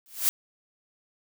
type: noise with exponential growth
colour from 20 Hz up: blue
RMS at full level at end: -19 dBFS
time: 0.06-0.29 s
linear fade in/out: 0 ms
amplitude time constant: 49 ms
effects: none